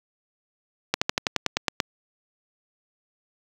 slowing click train, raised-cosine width 0.2 ms, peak -3 dBFS, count 10, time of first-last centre 0.94-1.802 s, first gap 75 ms, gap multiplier 1.06, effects high-pass 100 Hz 12 dB/octave + 7-bit

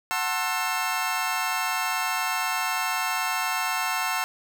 25% pulse chord, F# half-diminished seventh, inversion none, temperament just, 740 / 888 / 1065.6 / 1332 Hz, F#5 / A5 / C6 / E6, 0 / +16 / +31 / +18 cents, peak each -27 dBFS, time 0.11-4.24 s, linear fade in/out 0 ms, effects none

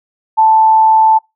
sine tone with amplitude modulation, 880 Hz, A5, in tune, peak -4 dBFS, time 0.37-1.19 s, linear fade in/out 20 ms, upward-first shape sine, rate 146 Hz, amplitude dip 25%, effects noise-tail reverb RT60 0.2 s tail -26 dB re dry

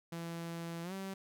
sawtooth tone with pitch glide, 167.9 to 192.87 Hz, E3 to G3, +32 to -28 cents, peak -36 dBFS, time 0.12-1.14 s, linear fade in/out 5 ms, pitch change +240 cents, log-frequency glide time 0.83-0.93 s, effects none

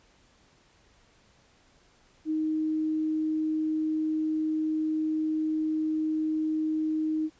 sine tone, 312.4 Hz, D#4, 7 cents sharp, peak -25 dBFS, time 2.25-7.3 s, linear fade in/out 50 ms, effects pink hiss -62 dBFS RMS until 7.39 s + resampled to 16000 Hz

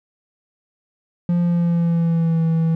triangle tone with pitch glide, 173.9 to 163.19 Hz, F3 to E3, -7 to -17 cents, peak -13 dBFS, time 1.29-2.75 s, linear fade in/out 2 ms, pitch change -110 cents, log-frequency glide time 1.4-2.43 s, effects none

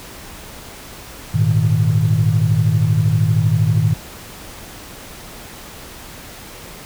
sine chord, Ab suspended second, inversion none, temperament equal, 103.83 / 116.54 / 155.56 Hz, Ab2 / Bb2 / Eb3, 0 / 0 / 0 cents, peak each -16 dBFS, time 1.34-3.94 s, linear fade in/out 10 ms, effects tanh soft clip ceiling -4 dBFS + pink hiss -36 dBFS RMS until 6.85 s

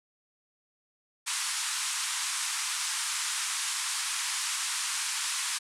white band-pass noise, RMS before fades -32 dBFS, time 1.26-5.59 s, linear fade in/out 20 ms, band 920 to 10000 Hz, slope 48 dB/octave, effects none

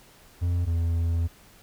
triangle tone pair in turn, 87.31 / 83.9 Hz, F2 / E2, 0 / +31 cents, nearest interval minor second, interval 69 cents, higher first, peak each -20 dBFS, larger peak neither, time 0.41-0.66 / 0.66-1.28 s, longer second, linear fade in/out 20 ms, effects pink hiss -54 dBFS RMS until 1.62 s

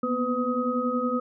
sine tone cluster, 239.5 / 250.2 / 503 / 1260 Hz, A#3 / B3 / B4 / D#6, +47 / +23 / +32 / +21 cents, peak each -29 dBFS, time 0.03-1.2 s, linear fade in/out 5 ms, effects none

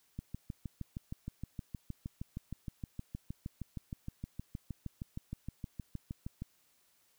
click train, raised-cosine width 5 ms, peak -27 dBFS, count 41, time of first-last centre 0.19-6.421 s, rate 6.42 Hz, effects white hiss -71 dBFS RMS until 7.18 s

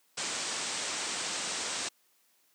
white low-pass noise, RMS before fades -35 dBFS, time 0.17-1.89 s, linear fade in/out 10 ms, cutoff 8700 Hz, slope 96 dB/octave, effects white hiss -69 dBFS RMS until 2.54 s + high-pass 200 Hz 12 dB/octave

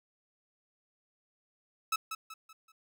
sawtooth tone with echo, 1300 Hz, E6, 24 cents flat, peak -24 dBFS, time 1.92-1.96 s, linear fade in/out 5 ms, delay 190 ms, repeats 4, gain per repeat -8 dB, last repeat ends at 2.72 s, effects none

